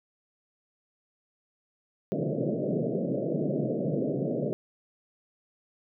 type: band-pass noise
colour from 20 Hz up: pink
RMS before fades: -29 dBFS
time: 2.12-4.53 s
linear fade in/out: 0 ms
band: 130 to 640 Hz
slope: 96 dB/octave
effects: none